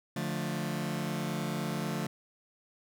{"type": "chord", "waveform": "sawtooth", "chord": "D minor", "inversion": "none", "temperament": "just", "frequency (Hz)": [146.83, 176.2, 220.2], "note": ["D3", "F3", "A3"], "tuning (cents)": [0, 16, 2], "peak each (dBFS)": -32, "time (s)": [0.16, 2.07], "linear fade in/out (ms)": 5, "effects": []}